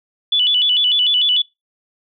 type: tone with vibrato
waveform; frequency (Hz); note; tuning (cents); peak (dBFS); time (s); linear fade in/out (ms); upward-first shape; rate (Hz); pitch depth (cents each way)
sine; 3200; G7; +35; -12; 0.32-1.42; 5; square; 6.7; 130
effects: noise-tail reverb RT60 0.2 s tail -21 dB re dry